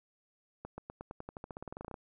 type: accelerating click train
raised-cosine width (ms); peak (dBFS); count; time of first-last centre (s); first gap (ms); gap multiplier
1; -28; 20; 0.65-1.942; 130; 0.92
effects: none